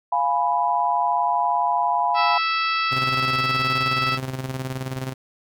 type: chord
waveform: sine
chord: F diminished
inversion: none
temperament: equal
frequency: 698.5 / 830.6 / 987.8 Hz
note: F5 / Ab5 / Cb6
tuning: 0 / 0 / 0 cents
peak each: -24 / -23 / -21 dBFS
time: 0.12-2.38 s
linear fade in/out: 5 ms
type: harmonic tone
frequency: 657 Hz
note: E5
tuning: 6 cents flat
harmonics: 2 / 3 / 4 / 5 / 6 / 7 / 8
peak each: -22 / -30 / -26 / -33 / -35 / -32 / -36 dBFS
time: 2.14-4.19 s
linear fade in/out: 50 ms
type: tone with tremolo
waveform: sawtooth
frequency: 130.81 Hz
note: C3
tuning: in tune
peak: -21 dBFS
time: 2.91-5.14 s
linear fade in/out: 20 ms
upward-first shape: square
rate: 19 Hz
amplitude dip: 55%
effects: none